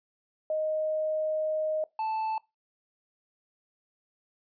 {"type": "tone pair in turn", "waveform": ["sine", "triangle"], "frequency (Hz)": [622.3, 878.5], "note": ["D#5", "A5"], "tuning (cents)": [0, -3], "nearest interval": "tritone", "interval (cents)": 597, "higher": "second", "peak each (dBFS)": -26, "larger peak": "neither", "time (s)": [[0.5, 1.84], [1.99, 2.38]], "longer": "first", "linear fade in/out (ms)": 2, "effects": ["noise-tail reverb RT60 0.2 s tail -21 dB re dry", "resampled to 11025 Hz"]}